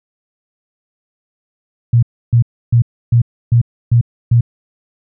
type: tone bursts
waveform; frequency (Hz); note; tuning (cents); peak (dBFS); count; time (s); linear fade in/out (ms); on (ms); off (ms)
sine; 118.3; A#2; +26; -6; 7; 1.93-4.409; 5; 97; 300
effects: none